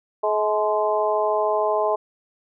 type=harmonic tone with a mistuned harmonic; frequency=212.9 Hz; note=G#3; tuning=43 cents sharp; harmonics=2 / 3 / 4 / 5; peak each=-24 / -22 / -25 / -26 dBFS; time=0.23-1.96 s; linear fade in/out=10 ms; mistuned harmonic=5; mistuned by=-43 cents; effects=none